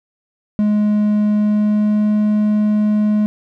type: tone with pitch glide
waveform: triangle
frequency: 209.7 to 211 Hz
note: G#3 to G#3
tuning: +17 to +28 cents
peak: -10 dBFS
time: 0.59-3.26 s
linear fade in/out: 0 ms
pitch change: +11 cents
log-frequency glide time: 1.35-2.12 s
effects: none